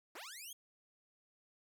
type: linear sweep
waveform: 10% pulse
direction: up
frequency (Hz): 262.7 to 3342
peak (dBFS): -39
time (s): 0.15-0.53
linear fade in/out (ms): 5
effects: none